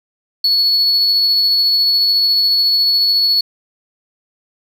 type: tone with tremolo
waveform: sine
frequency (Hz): 4399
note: C#8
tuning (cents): -14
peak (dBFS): -7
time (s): 0.44-3.41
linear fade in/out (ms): 5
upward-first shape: triangle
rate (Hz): 14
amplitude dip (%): 30
effects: tanh soft clip ceiling -9 dBFS + 7-bit